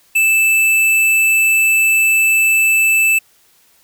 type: tone with hard clipping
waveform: sine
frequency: 2637 Hz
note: E7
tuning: in tune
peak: -11 dBFS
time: 0.15-3.19 s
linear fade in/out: 10 ms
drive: 16 dB
effects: white hiss -53 dBFS RMS until 3.83 s